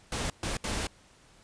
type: noise bursts at uneven times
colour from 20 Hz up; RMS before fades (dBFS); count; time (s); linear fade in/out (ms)
pink; -32; 3; 0.12-0.3 / 0.43-0.57 / 0.64-0.87; 2
effects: pink hiss -59 dBFS RMS until 1.43 s + resampled to 22050 Hz